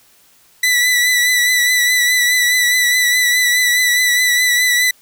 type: tone with vibrato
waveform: sawtooth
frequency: 1975.5 Hz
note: B6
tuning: in tune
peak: -8 dBFS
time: 0.63-4.91 s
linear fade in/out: 5 ms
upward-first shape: triangle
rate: 4.8 Hz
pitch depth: 36 cents each way
effects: white hiss -51 dBFS RMS until 5.01 s